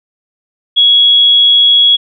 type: tone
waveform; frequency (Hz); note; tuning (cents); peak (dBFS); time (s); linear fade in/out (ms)
sine; 3338; G#7; +8; -4; 0.76-1.97; 20
effects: none